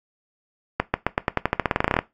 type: accelerating click train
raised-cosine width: 0.5 ms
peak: -3 dBFS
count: 19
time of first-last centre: 0.8-1.99 s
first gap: 140 ms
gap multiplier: 0.9
effects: noise-tail reverb RT60 0.2 s tail -18 dB re dry + AAC 64 kbps